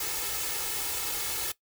white noise with comb filter, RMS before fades -32 dBFS, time 0-1.52 s, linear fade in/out 5 ms, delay 2.3 ms, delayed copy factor +0.75, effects noise-tail reverb RT60 0.1 s tail -18 dB re dry

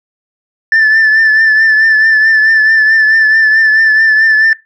sine tone with vibrato, 1760 Hz, A6, in tune, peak -3 dBFS, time 0.72-4.53 s, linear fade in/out 2 ms, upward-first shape triangle, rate 4.6 Hz, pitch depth 41 cents each way, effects noise-tail reverb RT60 0.2 s tail -19 dB re dry + tanh soft clip ceiling -3 dBFS

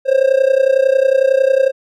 triangle tone with amplitude modulation, 533 Hz, C5, 32 cents sharp, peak -4 dBFS, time 0.05-1.72 s, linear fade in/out 50 ms, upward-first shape sine, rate 31 Hz, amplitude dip 85%, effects none

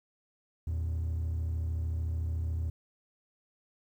triangle tone pair together, 80.96 / 114.5 Hz, E2 / A#2, -31 / -31 cents, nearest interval tritone, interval 600 cents, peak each -27 / -37 dBFS, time 0.67-2.7 s, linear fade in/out 5 ms, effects tanh soft clip ceiling -25 dBFS + 11-bit

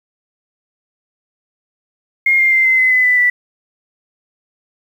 sine tone with pitch steps, 2135 / 2110 / 2086 / 2062 / 2039 / 2015 / 1992 / 1969.1 Hz, C7 / C7 / C7 / C7 / C7 / B6 / B6 / B6, +34 / +14 / -6 / -26 / -45 / +34 / +14 / -6 cents, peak -9 dBFS, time 2.26-3.3 s, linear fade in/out 5 ms, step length 130 ms, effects 7-bit

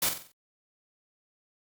white noise with echo, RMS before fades -26 dBFS, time 0.02-0.09 s, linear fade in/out 5 ms, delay 46 ms, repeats 5, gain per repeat -7 dB, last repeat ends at 0.32 s, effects Opus 48 kbps

